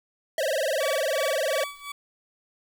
square tone with vibrato, 587.3 Hz, D5, in tune, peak -24 dBFS, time 0.38-1.64 s, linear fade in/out 2 ms, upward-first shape sine, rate 20 Hz, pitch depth 210 cents each way
20% pulse tone with tremolo, 1143 Hz, D6, 47 cents flat, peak -26 dBFS, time 0.8-1.92 s, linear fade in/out 5 ms, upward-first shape sine, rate 2.8 Hz, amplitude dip 85%
effects 9-bit

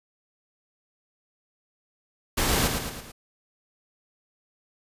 pink noise with echo, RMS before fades -24 dBFS, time 2.37-2.68 s, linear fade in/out 10 ms, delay 110 ms, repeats 4, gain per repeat -5 dB, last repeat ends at 3.12 s, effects resampled to 32000 Hz

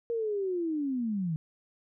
sine linear sweep, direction down, 472.2 to 151.6 Hz, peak -28 dBFS, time 0.1-1.36 s, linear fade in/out 0 ms, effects none

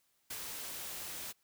white noise with ADSR envelope, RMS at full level -41 dBFS, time 0.3-1.33 s, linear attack 8 ms, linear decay 51 ms, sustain -2 dB, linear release 25 ms, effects white hiss -75 dBFS RMS until 1.43 s

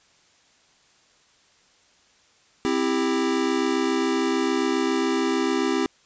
square chord, C major, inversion none, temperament equal with one note detuned, 261.6 / 329.6 / 396.6 Hz, C4 / E4 / G4, 0 / 0 / +20 cents, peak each -26 dBFS, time 2.65-5.86 s, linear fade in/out 0 ms, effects white hiss -59 dBFS RMS until 6.05 s + resampled to 16000 Hz

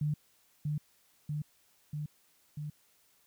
sine tone with echo, 149.4 Hz, D3, 30 cents sharp, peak -28 dBFS, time 0.01-0.14 s, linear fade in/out 5 ms, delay 640 ms, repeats 4, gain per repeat -2 dB, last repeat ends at 2.7 s, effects white hiss -68 dBFS RMS until 3.26 s

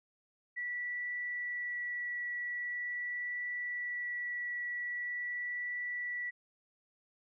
sine tone with vibrato, 1951 Hz, B6, 22 cents flat, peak -35 dBFS, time 0.56-6.31 s, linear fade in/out 20 ms, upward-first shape triangle, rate 0.43 Hz, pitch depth 8 cents each way, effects none

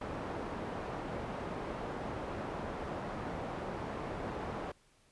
white low-pass noise, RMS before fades -40 dBFS, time 0.01-4.72 s, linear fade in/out 5 ms, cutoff 790 Hz, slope 12 dB/octave, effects pink hiss -68 dBFS RMS until 5.11 s + resampled to 24000 Hz

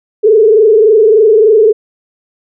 sine tone with frequency modulation, 432.8 Hz, A4, 29 cents flat, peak -3 dBFS, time 0.23-1.73 s, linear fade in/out 20 ms, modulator 23.4 Hz, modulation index 1.1, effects none

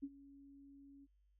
sine tone with ADSR envelope, 278.4 Hz, C#4, 8 cents sharp, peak -39 dBFS, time 0.02-1.07 s, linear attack 18 ms, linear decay 46 ms, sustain -18 dB, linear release 34 ms, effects added 50 Hz sine -70 dBFS peak until 1.39 s

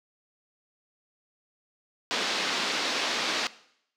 white band-pass noise, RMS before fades -29 dBFS, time 2.11-3.47 s, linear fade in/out 0 ms, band 200 to 4900 Hz, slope 24 dB/octave, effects noise-tail reverb RT60 0.7 s tail -18 dB re dry

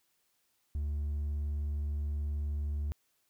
sine tone with hard clipping, 73.42 Hz, D2, in tune, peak -32 dBFS, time 0.75-2.92 s, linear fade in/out 0 ms, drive 2 dB, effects white hiss -75 dBFS RMS until 3.29 s

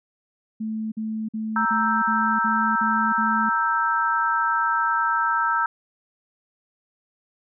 sine tone bursts, 218.9 Hz, A3, 9 cents flat, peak -25 dBFS, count 8, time 0.6-3.496 s, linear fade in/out 10 ms, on 320 ms, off 48 ms
sine chord, E diminished, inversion second, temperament equal, 932.3 / 1318.5 / 1568 Hz, Bb5 / E6 / G6, 0 / 0 / 0 cents, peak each -24 / -22 / -25 dBFS, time 1.56-5.66 s, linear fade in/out 2 ms
effects none

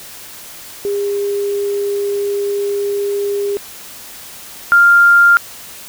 sine tone pair in turn, 404.1 / 1397.4 Hz, G#4 / F6, -47 / +1 cents, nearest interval octave + major sixth, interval 2148 cents, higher second, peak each -15 / -5 dBFS, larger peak second, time 0.85-3.57 / 4.72-5.37 s, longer first, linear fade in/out 0 ms, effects white hiss -34 dBFS RMS until 5.88 s

